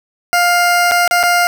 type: tone with dropouts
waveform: 20% pulse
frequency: 703 Hz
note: F5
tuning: 11 cents sharp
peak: -5 dBFS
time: 0.33-1.47 s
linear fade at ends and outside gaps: 0 ms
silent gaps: 0.912-0.918 / 1.077-1.111 / 1.23-1.236 s
effects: none